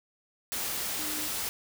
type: tone in noise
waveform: sine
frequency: 304.2 Hz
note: D#4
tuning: 39 cents flat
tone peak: -41 dBFS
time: 0.99-1.28 s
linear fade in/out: 0 ms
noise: white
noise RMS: -33 dBFS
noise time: 0.52-1.49 s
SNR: -11 dB
effects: none